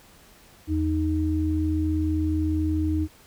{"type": "tone pair together", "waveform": "sine", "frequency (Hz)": [82.3, 310.7], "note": ["E2", "D#4"], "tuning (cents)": [-2, -2], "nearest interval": "octave + major seventh", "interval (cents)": 2300, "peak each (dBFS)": -24, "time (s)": [0.67, 3.08], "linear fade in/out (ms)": 50, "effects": ["pink hiss -53 dBFS RMS until 3.26 s"]}